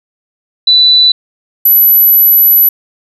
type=tone pair in turn; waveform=sine; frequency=3978 / 11921 Hz; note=B7 / F#9; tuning=+12 / +12 cents; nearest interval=octave + perfect fifth; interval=1900 cents; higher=second; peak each=-3 dBFS; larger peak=neither; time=0.67-1.12 / 1.65-2.69 s; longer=second; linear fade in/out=5 ms; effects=none